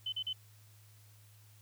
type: tone bursts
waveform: sine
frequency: 3043 Hz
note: F#7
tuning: 48 cents sharp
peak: -34 dBFS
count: 3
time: 0.06-0.33 s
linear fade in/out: 5 ms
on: 64 ms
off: 39 ms
effects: added 105 Hz sine -58 dBFS peak until 1.61 s + white hiss -65 dBFS RMS until 1.61 s